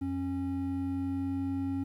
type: tone pair together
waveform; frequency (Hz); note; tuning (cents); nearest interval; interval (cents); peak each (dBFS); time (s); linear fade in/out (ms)
triangle; 91.1 / 273; F#2 / C#4; -26 / -26; octave + perfect fifth; 1900; -35 / -29; 0.01-1.84; 10
effects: 11-bit